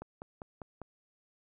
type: click train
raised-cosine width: 1 ms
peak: -28 dBFS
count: 5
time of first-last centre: 0.02-0.817 s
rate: 5.02 Hz
effects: none

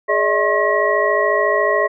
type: tone cluster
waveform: sine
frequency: 416.7 / 587 / 641 / 1076 / 1908 Hz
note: G#4 / D5 / E5 / C6 / A#6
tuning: +6 / -1 / -49 / +48 / +40 cents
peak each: -20 dBFS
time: 0.08-1.88 s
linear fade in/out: 20 ms
effects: none

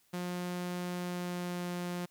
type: tone with pitch glide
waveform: sawtooth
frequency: 178.1 to 176.67 Hz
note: F3 to F3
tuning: +34 to +20 cents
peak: -31 dBFS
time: 0.13-2.06 s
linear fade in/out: 10 ms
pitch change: -14 cents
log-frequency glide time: 0.9-1.75 s
effects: white hiss -69 dBFS RMS until 2.1 s

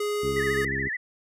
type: tone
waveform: square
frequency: 415.3 Hz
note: G#4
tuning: in tune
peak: -26 dBFS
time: 0-0.65 s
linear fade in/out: 5 ms
type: harmonic tone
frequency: 67.6 Hz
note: C#2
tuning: 43 cents flat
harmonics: 1 / 2 / 3 / 4 / 5 / 6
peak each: -37 / -34 / -38 / -36 / -39 / -35 dBFS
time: 0.22-0.89 s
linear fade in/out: 20 ms
type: tone with vibrato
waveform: sine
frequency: 1864.7 Hz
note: A#6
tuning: in tune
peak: -27 dBFS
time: 0.36-0.97 s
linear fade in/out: 10 ms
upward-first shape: sine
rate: 14 Hz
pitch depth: 140 cents each way
effects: resampled to 32000 Hz

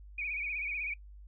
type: tone with vibrato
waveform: sine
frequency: 2363 Hz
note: D7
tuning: 10 cents sharp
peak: -33 dBFS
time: 0.18-0.94 s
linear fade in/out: 5 ms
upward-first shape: sine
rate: 16 Hz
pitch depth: 100 cents each way
effects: noise-tail reverb RT60 0.1 s tail -24 dB re dry + added 50 Hz sine -48 dBFS peak until 1.27 s

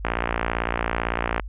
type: click train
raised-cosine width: 0.5 ms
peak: -7 dBFS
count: 79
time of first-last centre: 0.05-1.397 s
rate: 57.9 Hz
effects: added 50 Hz sine -31 dBFS peak until 1.48 s + resampled to 8000 Hz

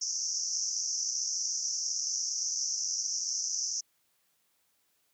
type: band-pass noise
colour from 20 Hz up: white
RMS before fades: -33 dBFS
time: 0.01-3.81 s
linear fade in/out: 10 ms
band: 5400 to 6300 Hz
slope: 96 dB/octave
effects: white hiss -73 dBFS RMS until 5.13 s + high-pass 60 Hz 12 dB/octave

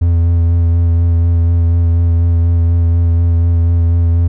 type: tone with vibrato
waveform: triangle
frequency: 84.7 Hz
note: E2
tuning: 48 cents sharp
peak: -6 dBFS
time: 0.01-4.28 s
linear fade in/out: 10 ms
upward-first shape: sine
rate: 4.1 Hz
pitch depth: 18 cents each way
effects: none

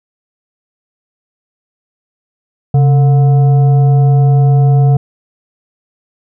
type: tone with frequency modulation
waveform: sine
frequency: 136.5 Hz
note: C#3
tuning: 26 cents flat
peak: -5 dBFS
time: 2.74-4.97 s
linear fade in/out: 5 ms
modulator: 584 Hz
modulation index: 0.3
effects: none

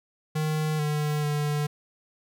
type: tone with pitch steps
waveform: square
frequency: 154.7 / 149.8 / 148 Hz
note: D#3 / D3 / D3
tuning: -10 / +35 / +14 cents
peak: -25 dBFS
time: 0.35-1.67 s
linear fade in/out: 10 ms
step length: 440 ms
effects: none

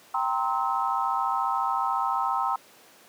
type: chord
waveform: sine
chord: C dominant seventh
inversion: second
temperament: equal with one note detuned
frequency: 784 / 932.3 / 1046.5 / 1292.9 Hz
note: G5 / Bb5 / C6 / E6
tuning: 0 / 0 / 0 / -34 cents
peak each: -29 dBFS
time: 0.14-2.56 s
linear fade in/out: 5 ms
effects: pink hiss -53 dBFS RMS until 3.08 s + high-pass 300 Hz 12 dB/octave

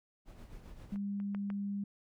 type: noise with tremolo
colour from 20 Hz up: brown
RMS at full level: -48 dBFS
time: 0.25-0.98 s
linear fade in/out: 50 ms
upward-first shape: sine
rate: 7.5 Hz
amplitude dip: 50%
type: tone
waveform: sine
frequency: 200.8 Hz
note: G3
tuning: 42 cents sharp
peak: -34 dBFS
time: 0.92-1.84 s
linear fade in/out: 5 ms
type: clicks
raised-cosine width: 0.5 ms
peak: -40 / -40 / -31 / -31 dBFS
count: 4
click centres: 0.959 / 1.201 / 1.348 / 1.502 s
effects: none

